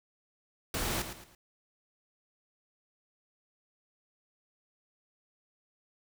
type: noise with echo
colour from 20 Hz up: pink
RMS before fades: -33 dBFS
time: 0.74-1.02 s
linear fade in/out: 2 ms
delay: 110 ms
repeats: 3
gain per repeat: -9 dB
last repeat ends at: 1.35 s
effects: none